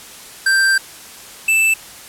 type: tone pair in turn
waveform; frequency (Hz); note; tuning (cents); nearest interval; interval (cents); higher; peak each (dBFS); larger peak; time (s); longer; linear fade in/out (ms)
square; 1572 / 2644; G6 / E7; +4 / +5; major sixth; 901; second; -12; neither; 0.46-0.78 / 1.48-1.74; first; 5
effects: white hiss -37 dBFS RMS until 2.08 s + low-pass 12000 Hz 12 dB/octave